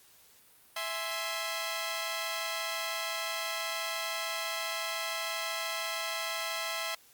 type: chord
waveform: 10% pulse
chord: E augmented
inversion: none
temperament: equal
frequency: 659.3 / 830.6 / 1046.5 Hz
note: E5 / G#5 / B#5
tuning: 0 / 0 / 0 cents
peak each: -27 / -33 / -29 dBFS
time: 0.76-6.95 s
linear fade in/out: 5 ms
effects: white hiss -60 dBFS RMS until 7.13 s + Opus 48 kbps